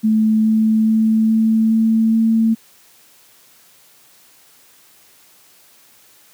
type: tone with pitch steps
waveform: sine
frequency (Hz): 218.1 / 219.4 / 220.6 / 221.9 / 223.2 / 224.5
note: A3 / A3 / A3 / A3 / A3 / A3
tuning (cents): -15 / -5 / +5 / +15 / +25 / +35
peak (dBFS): -11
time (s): 0.03-2.55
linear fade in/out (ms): 20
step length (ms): 420
effects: white hiss -50 dBFS RMS until 6.33 s + high-pass 100 Hz 12 dB/octave

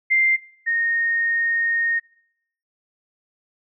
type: tone pair in turn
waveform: sine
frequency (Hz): 2093 / 1851.1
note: C7 / A#6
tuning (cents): 0 / -13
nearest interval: major second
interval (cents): 213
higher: first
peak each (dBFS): -14 / -18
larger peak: first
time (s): 0.1-0.37 / 0.66-2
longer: second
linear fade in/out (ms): 20
effects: noise-tail reverb RT60 0.7 s tail -23 dB re dry

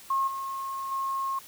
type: tone with level steps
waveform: sine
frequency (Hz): 1079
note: C#6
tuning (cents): -47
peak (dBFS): -23 / -31 / -27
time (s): 0.1-1.39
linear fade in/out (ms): 5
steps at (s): 0.27 / 0.91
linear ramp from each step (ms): 10
effects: white hiss -49 dBFS RMS until 1.47 s

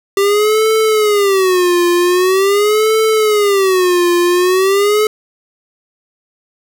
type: tone with vibrato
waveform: square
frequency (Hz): 392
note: G4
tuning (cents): 0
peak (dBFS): -10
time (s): 0.17-5.07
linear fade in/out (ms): 2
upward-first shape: sine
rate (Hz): 0.44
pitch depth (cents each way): 200
effects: none

